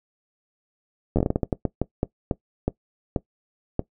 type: slowing click train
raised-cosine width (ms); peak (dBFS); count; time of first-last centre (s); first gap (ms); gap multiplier
2; -8; 17; 1.16-3.794; 11; 1.31
effects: noise-tail reverb RT60 0.1 s tail -19 dB re dry